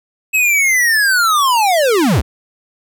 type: linear sweep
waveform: square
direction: down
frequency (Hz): 2600 to 45.36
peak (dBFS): -11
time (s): 0.33-2.22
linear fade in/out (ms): 20
effects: none